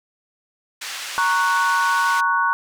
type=band-pass noise; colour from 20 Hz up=pink; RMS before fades=-31 dBFS; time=0.81-2.21 s; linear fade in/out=10 ms; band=1600 to 7900 Hz; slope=12 dB/octave
type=chord; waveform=sine; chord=F# major; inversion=first; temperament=equal; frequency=932.3 / 1108.7 / 1480 Hz; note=A#5 / C#6 / F#6; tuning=0 / 0 / 0 cents; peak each=-22 / -20 / -20 dBFS; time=1.18-2.53 s; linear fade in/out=0 ms
effects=none